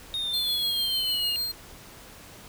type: exponential sweep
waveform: triangle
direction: down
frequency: 3729 to 2819 Hz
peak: -26 dBFS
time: 0.14-1.36 s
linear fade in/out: 0 ms
type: tone with tremolo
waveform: 45% pulse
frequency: 4200 Hz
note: C8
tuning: 6 cents sharp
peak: -25 dBFS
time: 0.33-1.52 s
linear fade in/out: 10 ms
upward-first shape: sine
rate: 6.7 Hz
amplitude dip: 35%
effects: pink hiss -47 dBFS RMS until 2.48 s